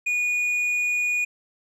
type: tone with tanh clipping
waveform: sine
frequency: 2454 Hz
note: D#7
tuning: 25 cents flat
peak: -22 dBFS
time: 0.06-1.25 s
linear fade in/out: 10 ms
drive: 5 dB
effects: none